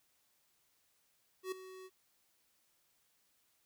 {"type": "tone with ADSR envelope", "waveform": "square", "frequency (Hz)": 374.9, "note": "F#4", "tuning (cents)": 23, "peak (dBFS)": -36, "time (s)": [1.43, 1.9], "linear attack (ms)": 89, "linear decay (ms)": 6, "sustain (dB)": -14, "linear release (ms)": 43, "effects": ["white hiss -75 dBFS RMS until 3.65 s"]}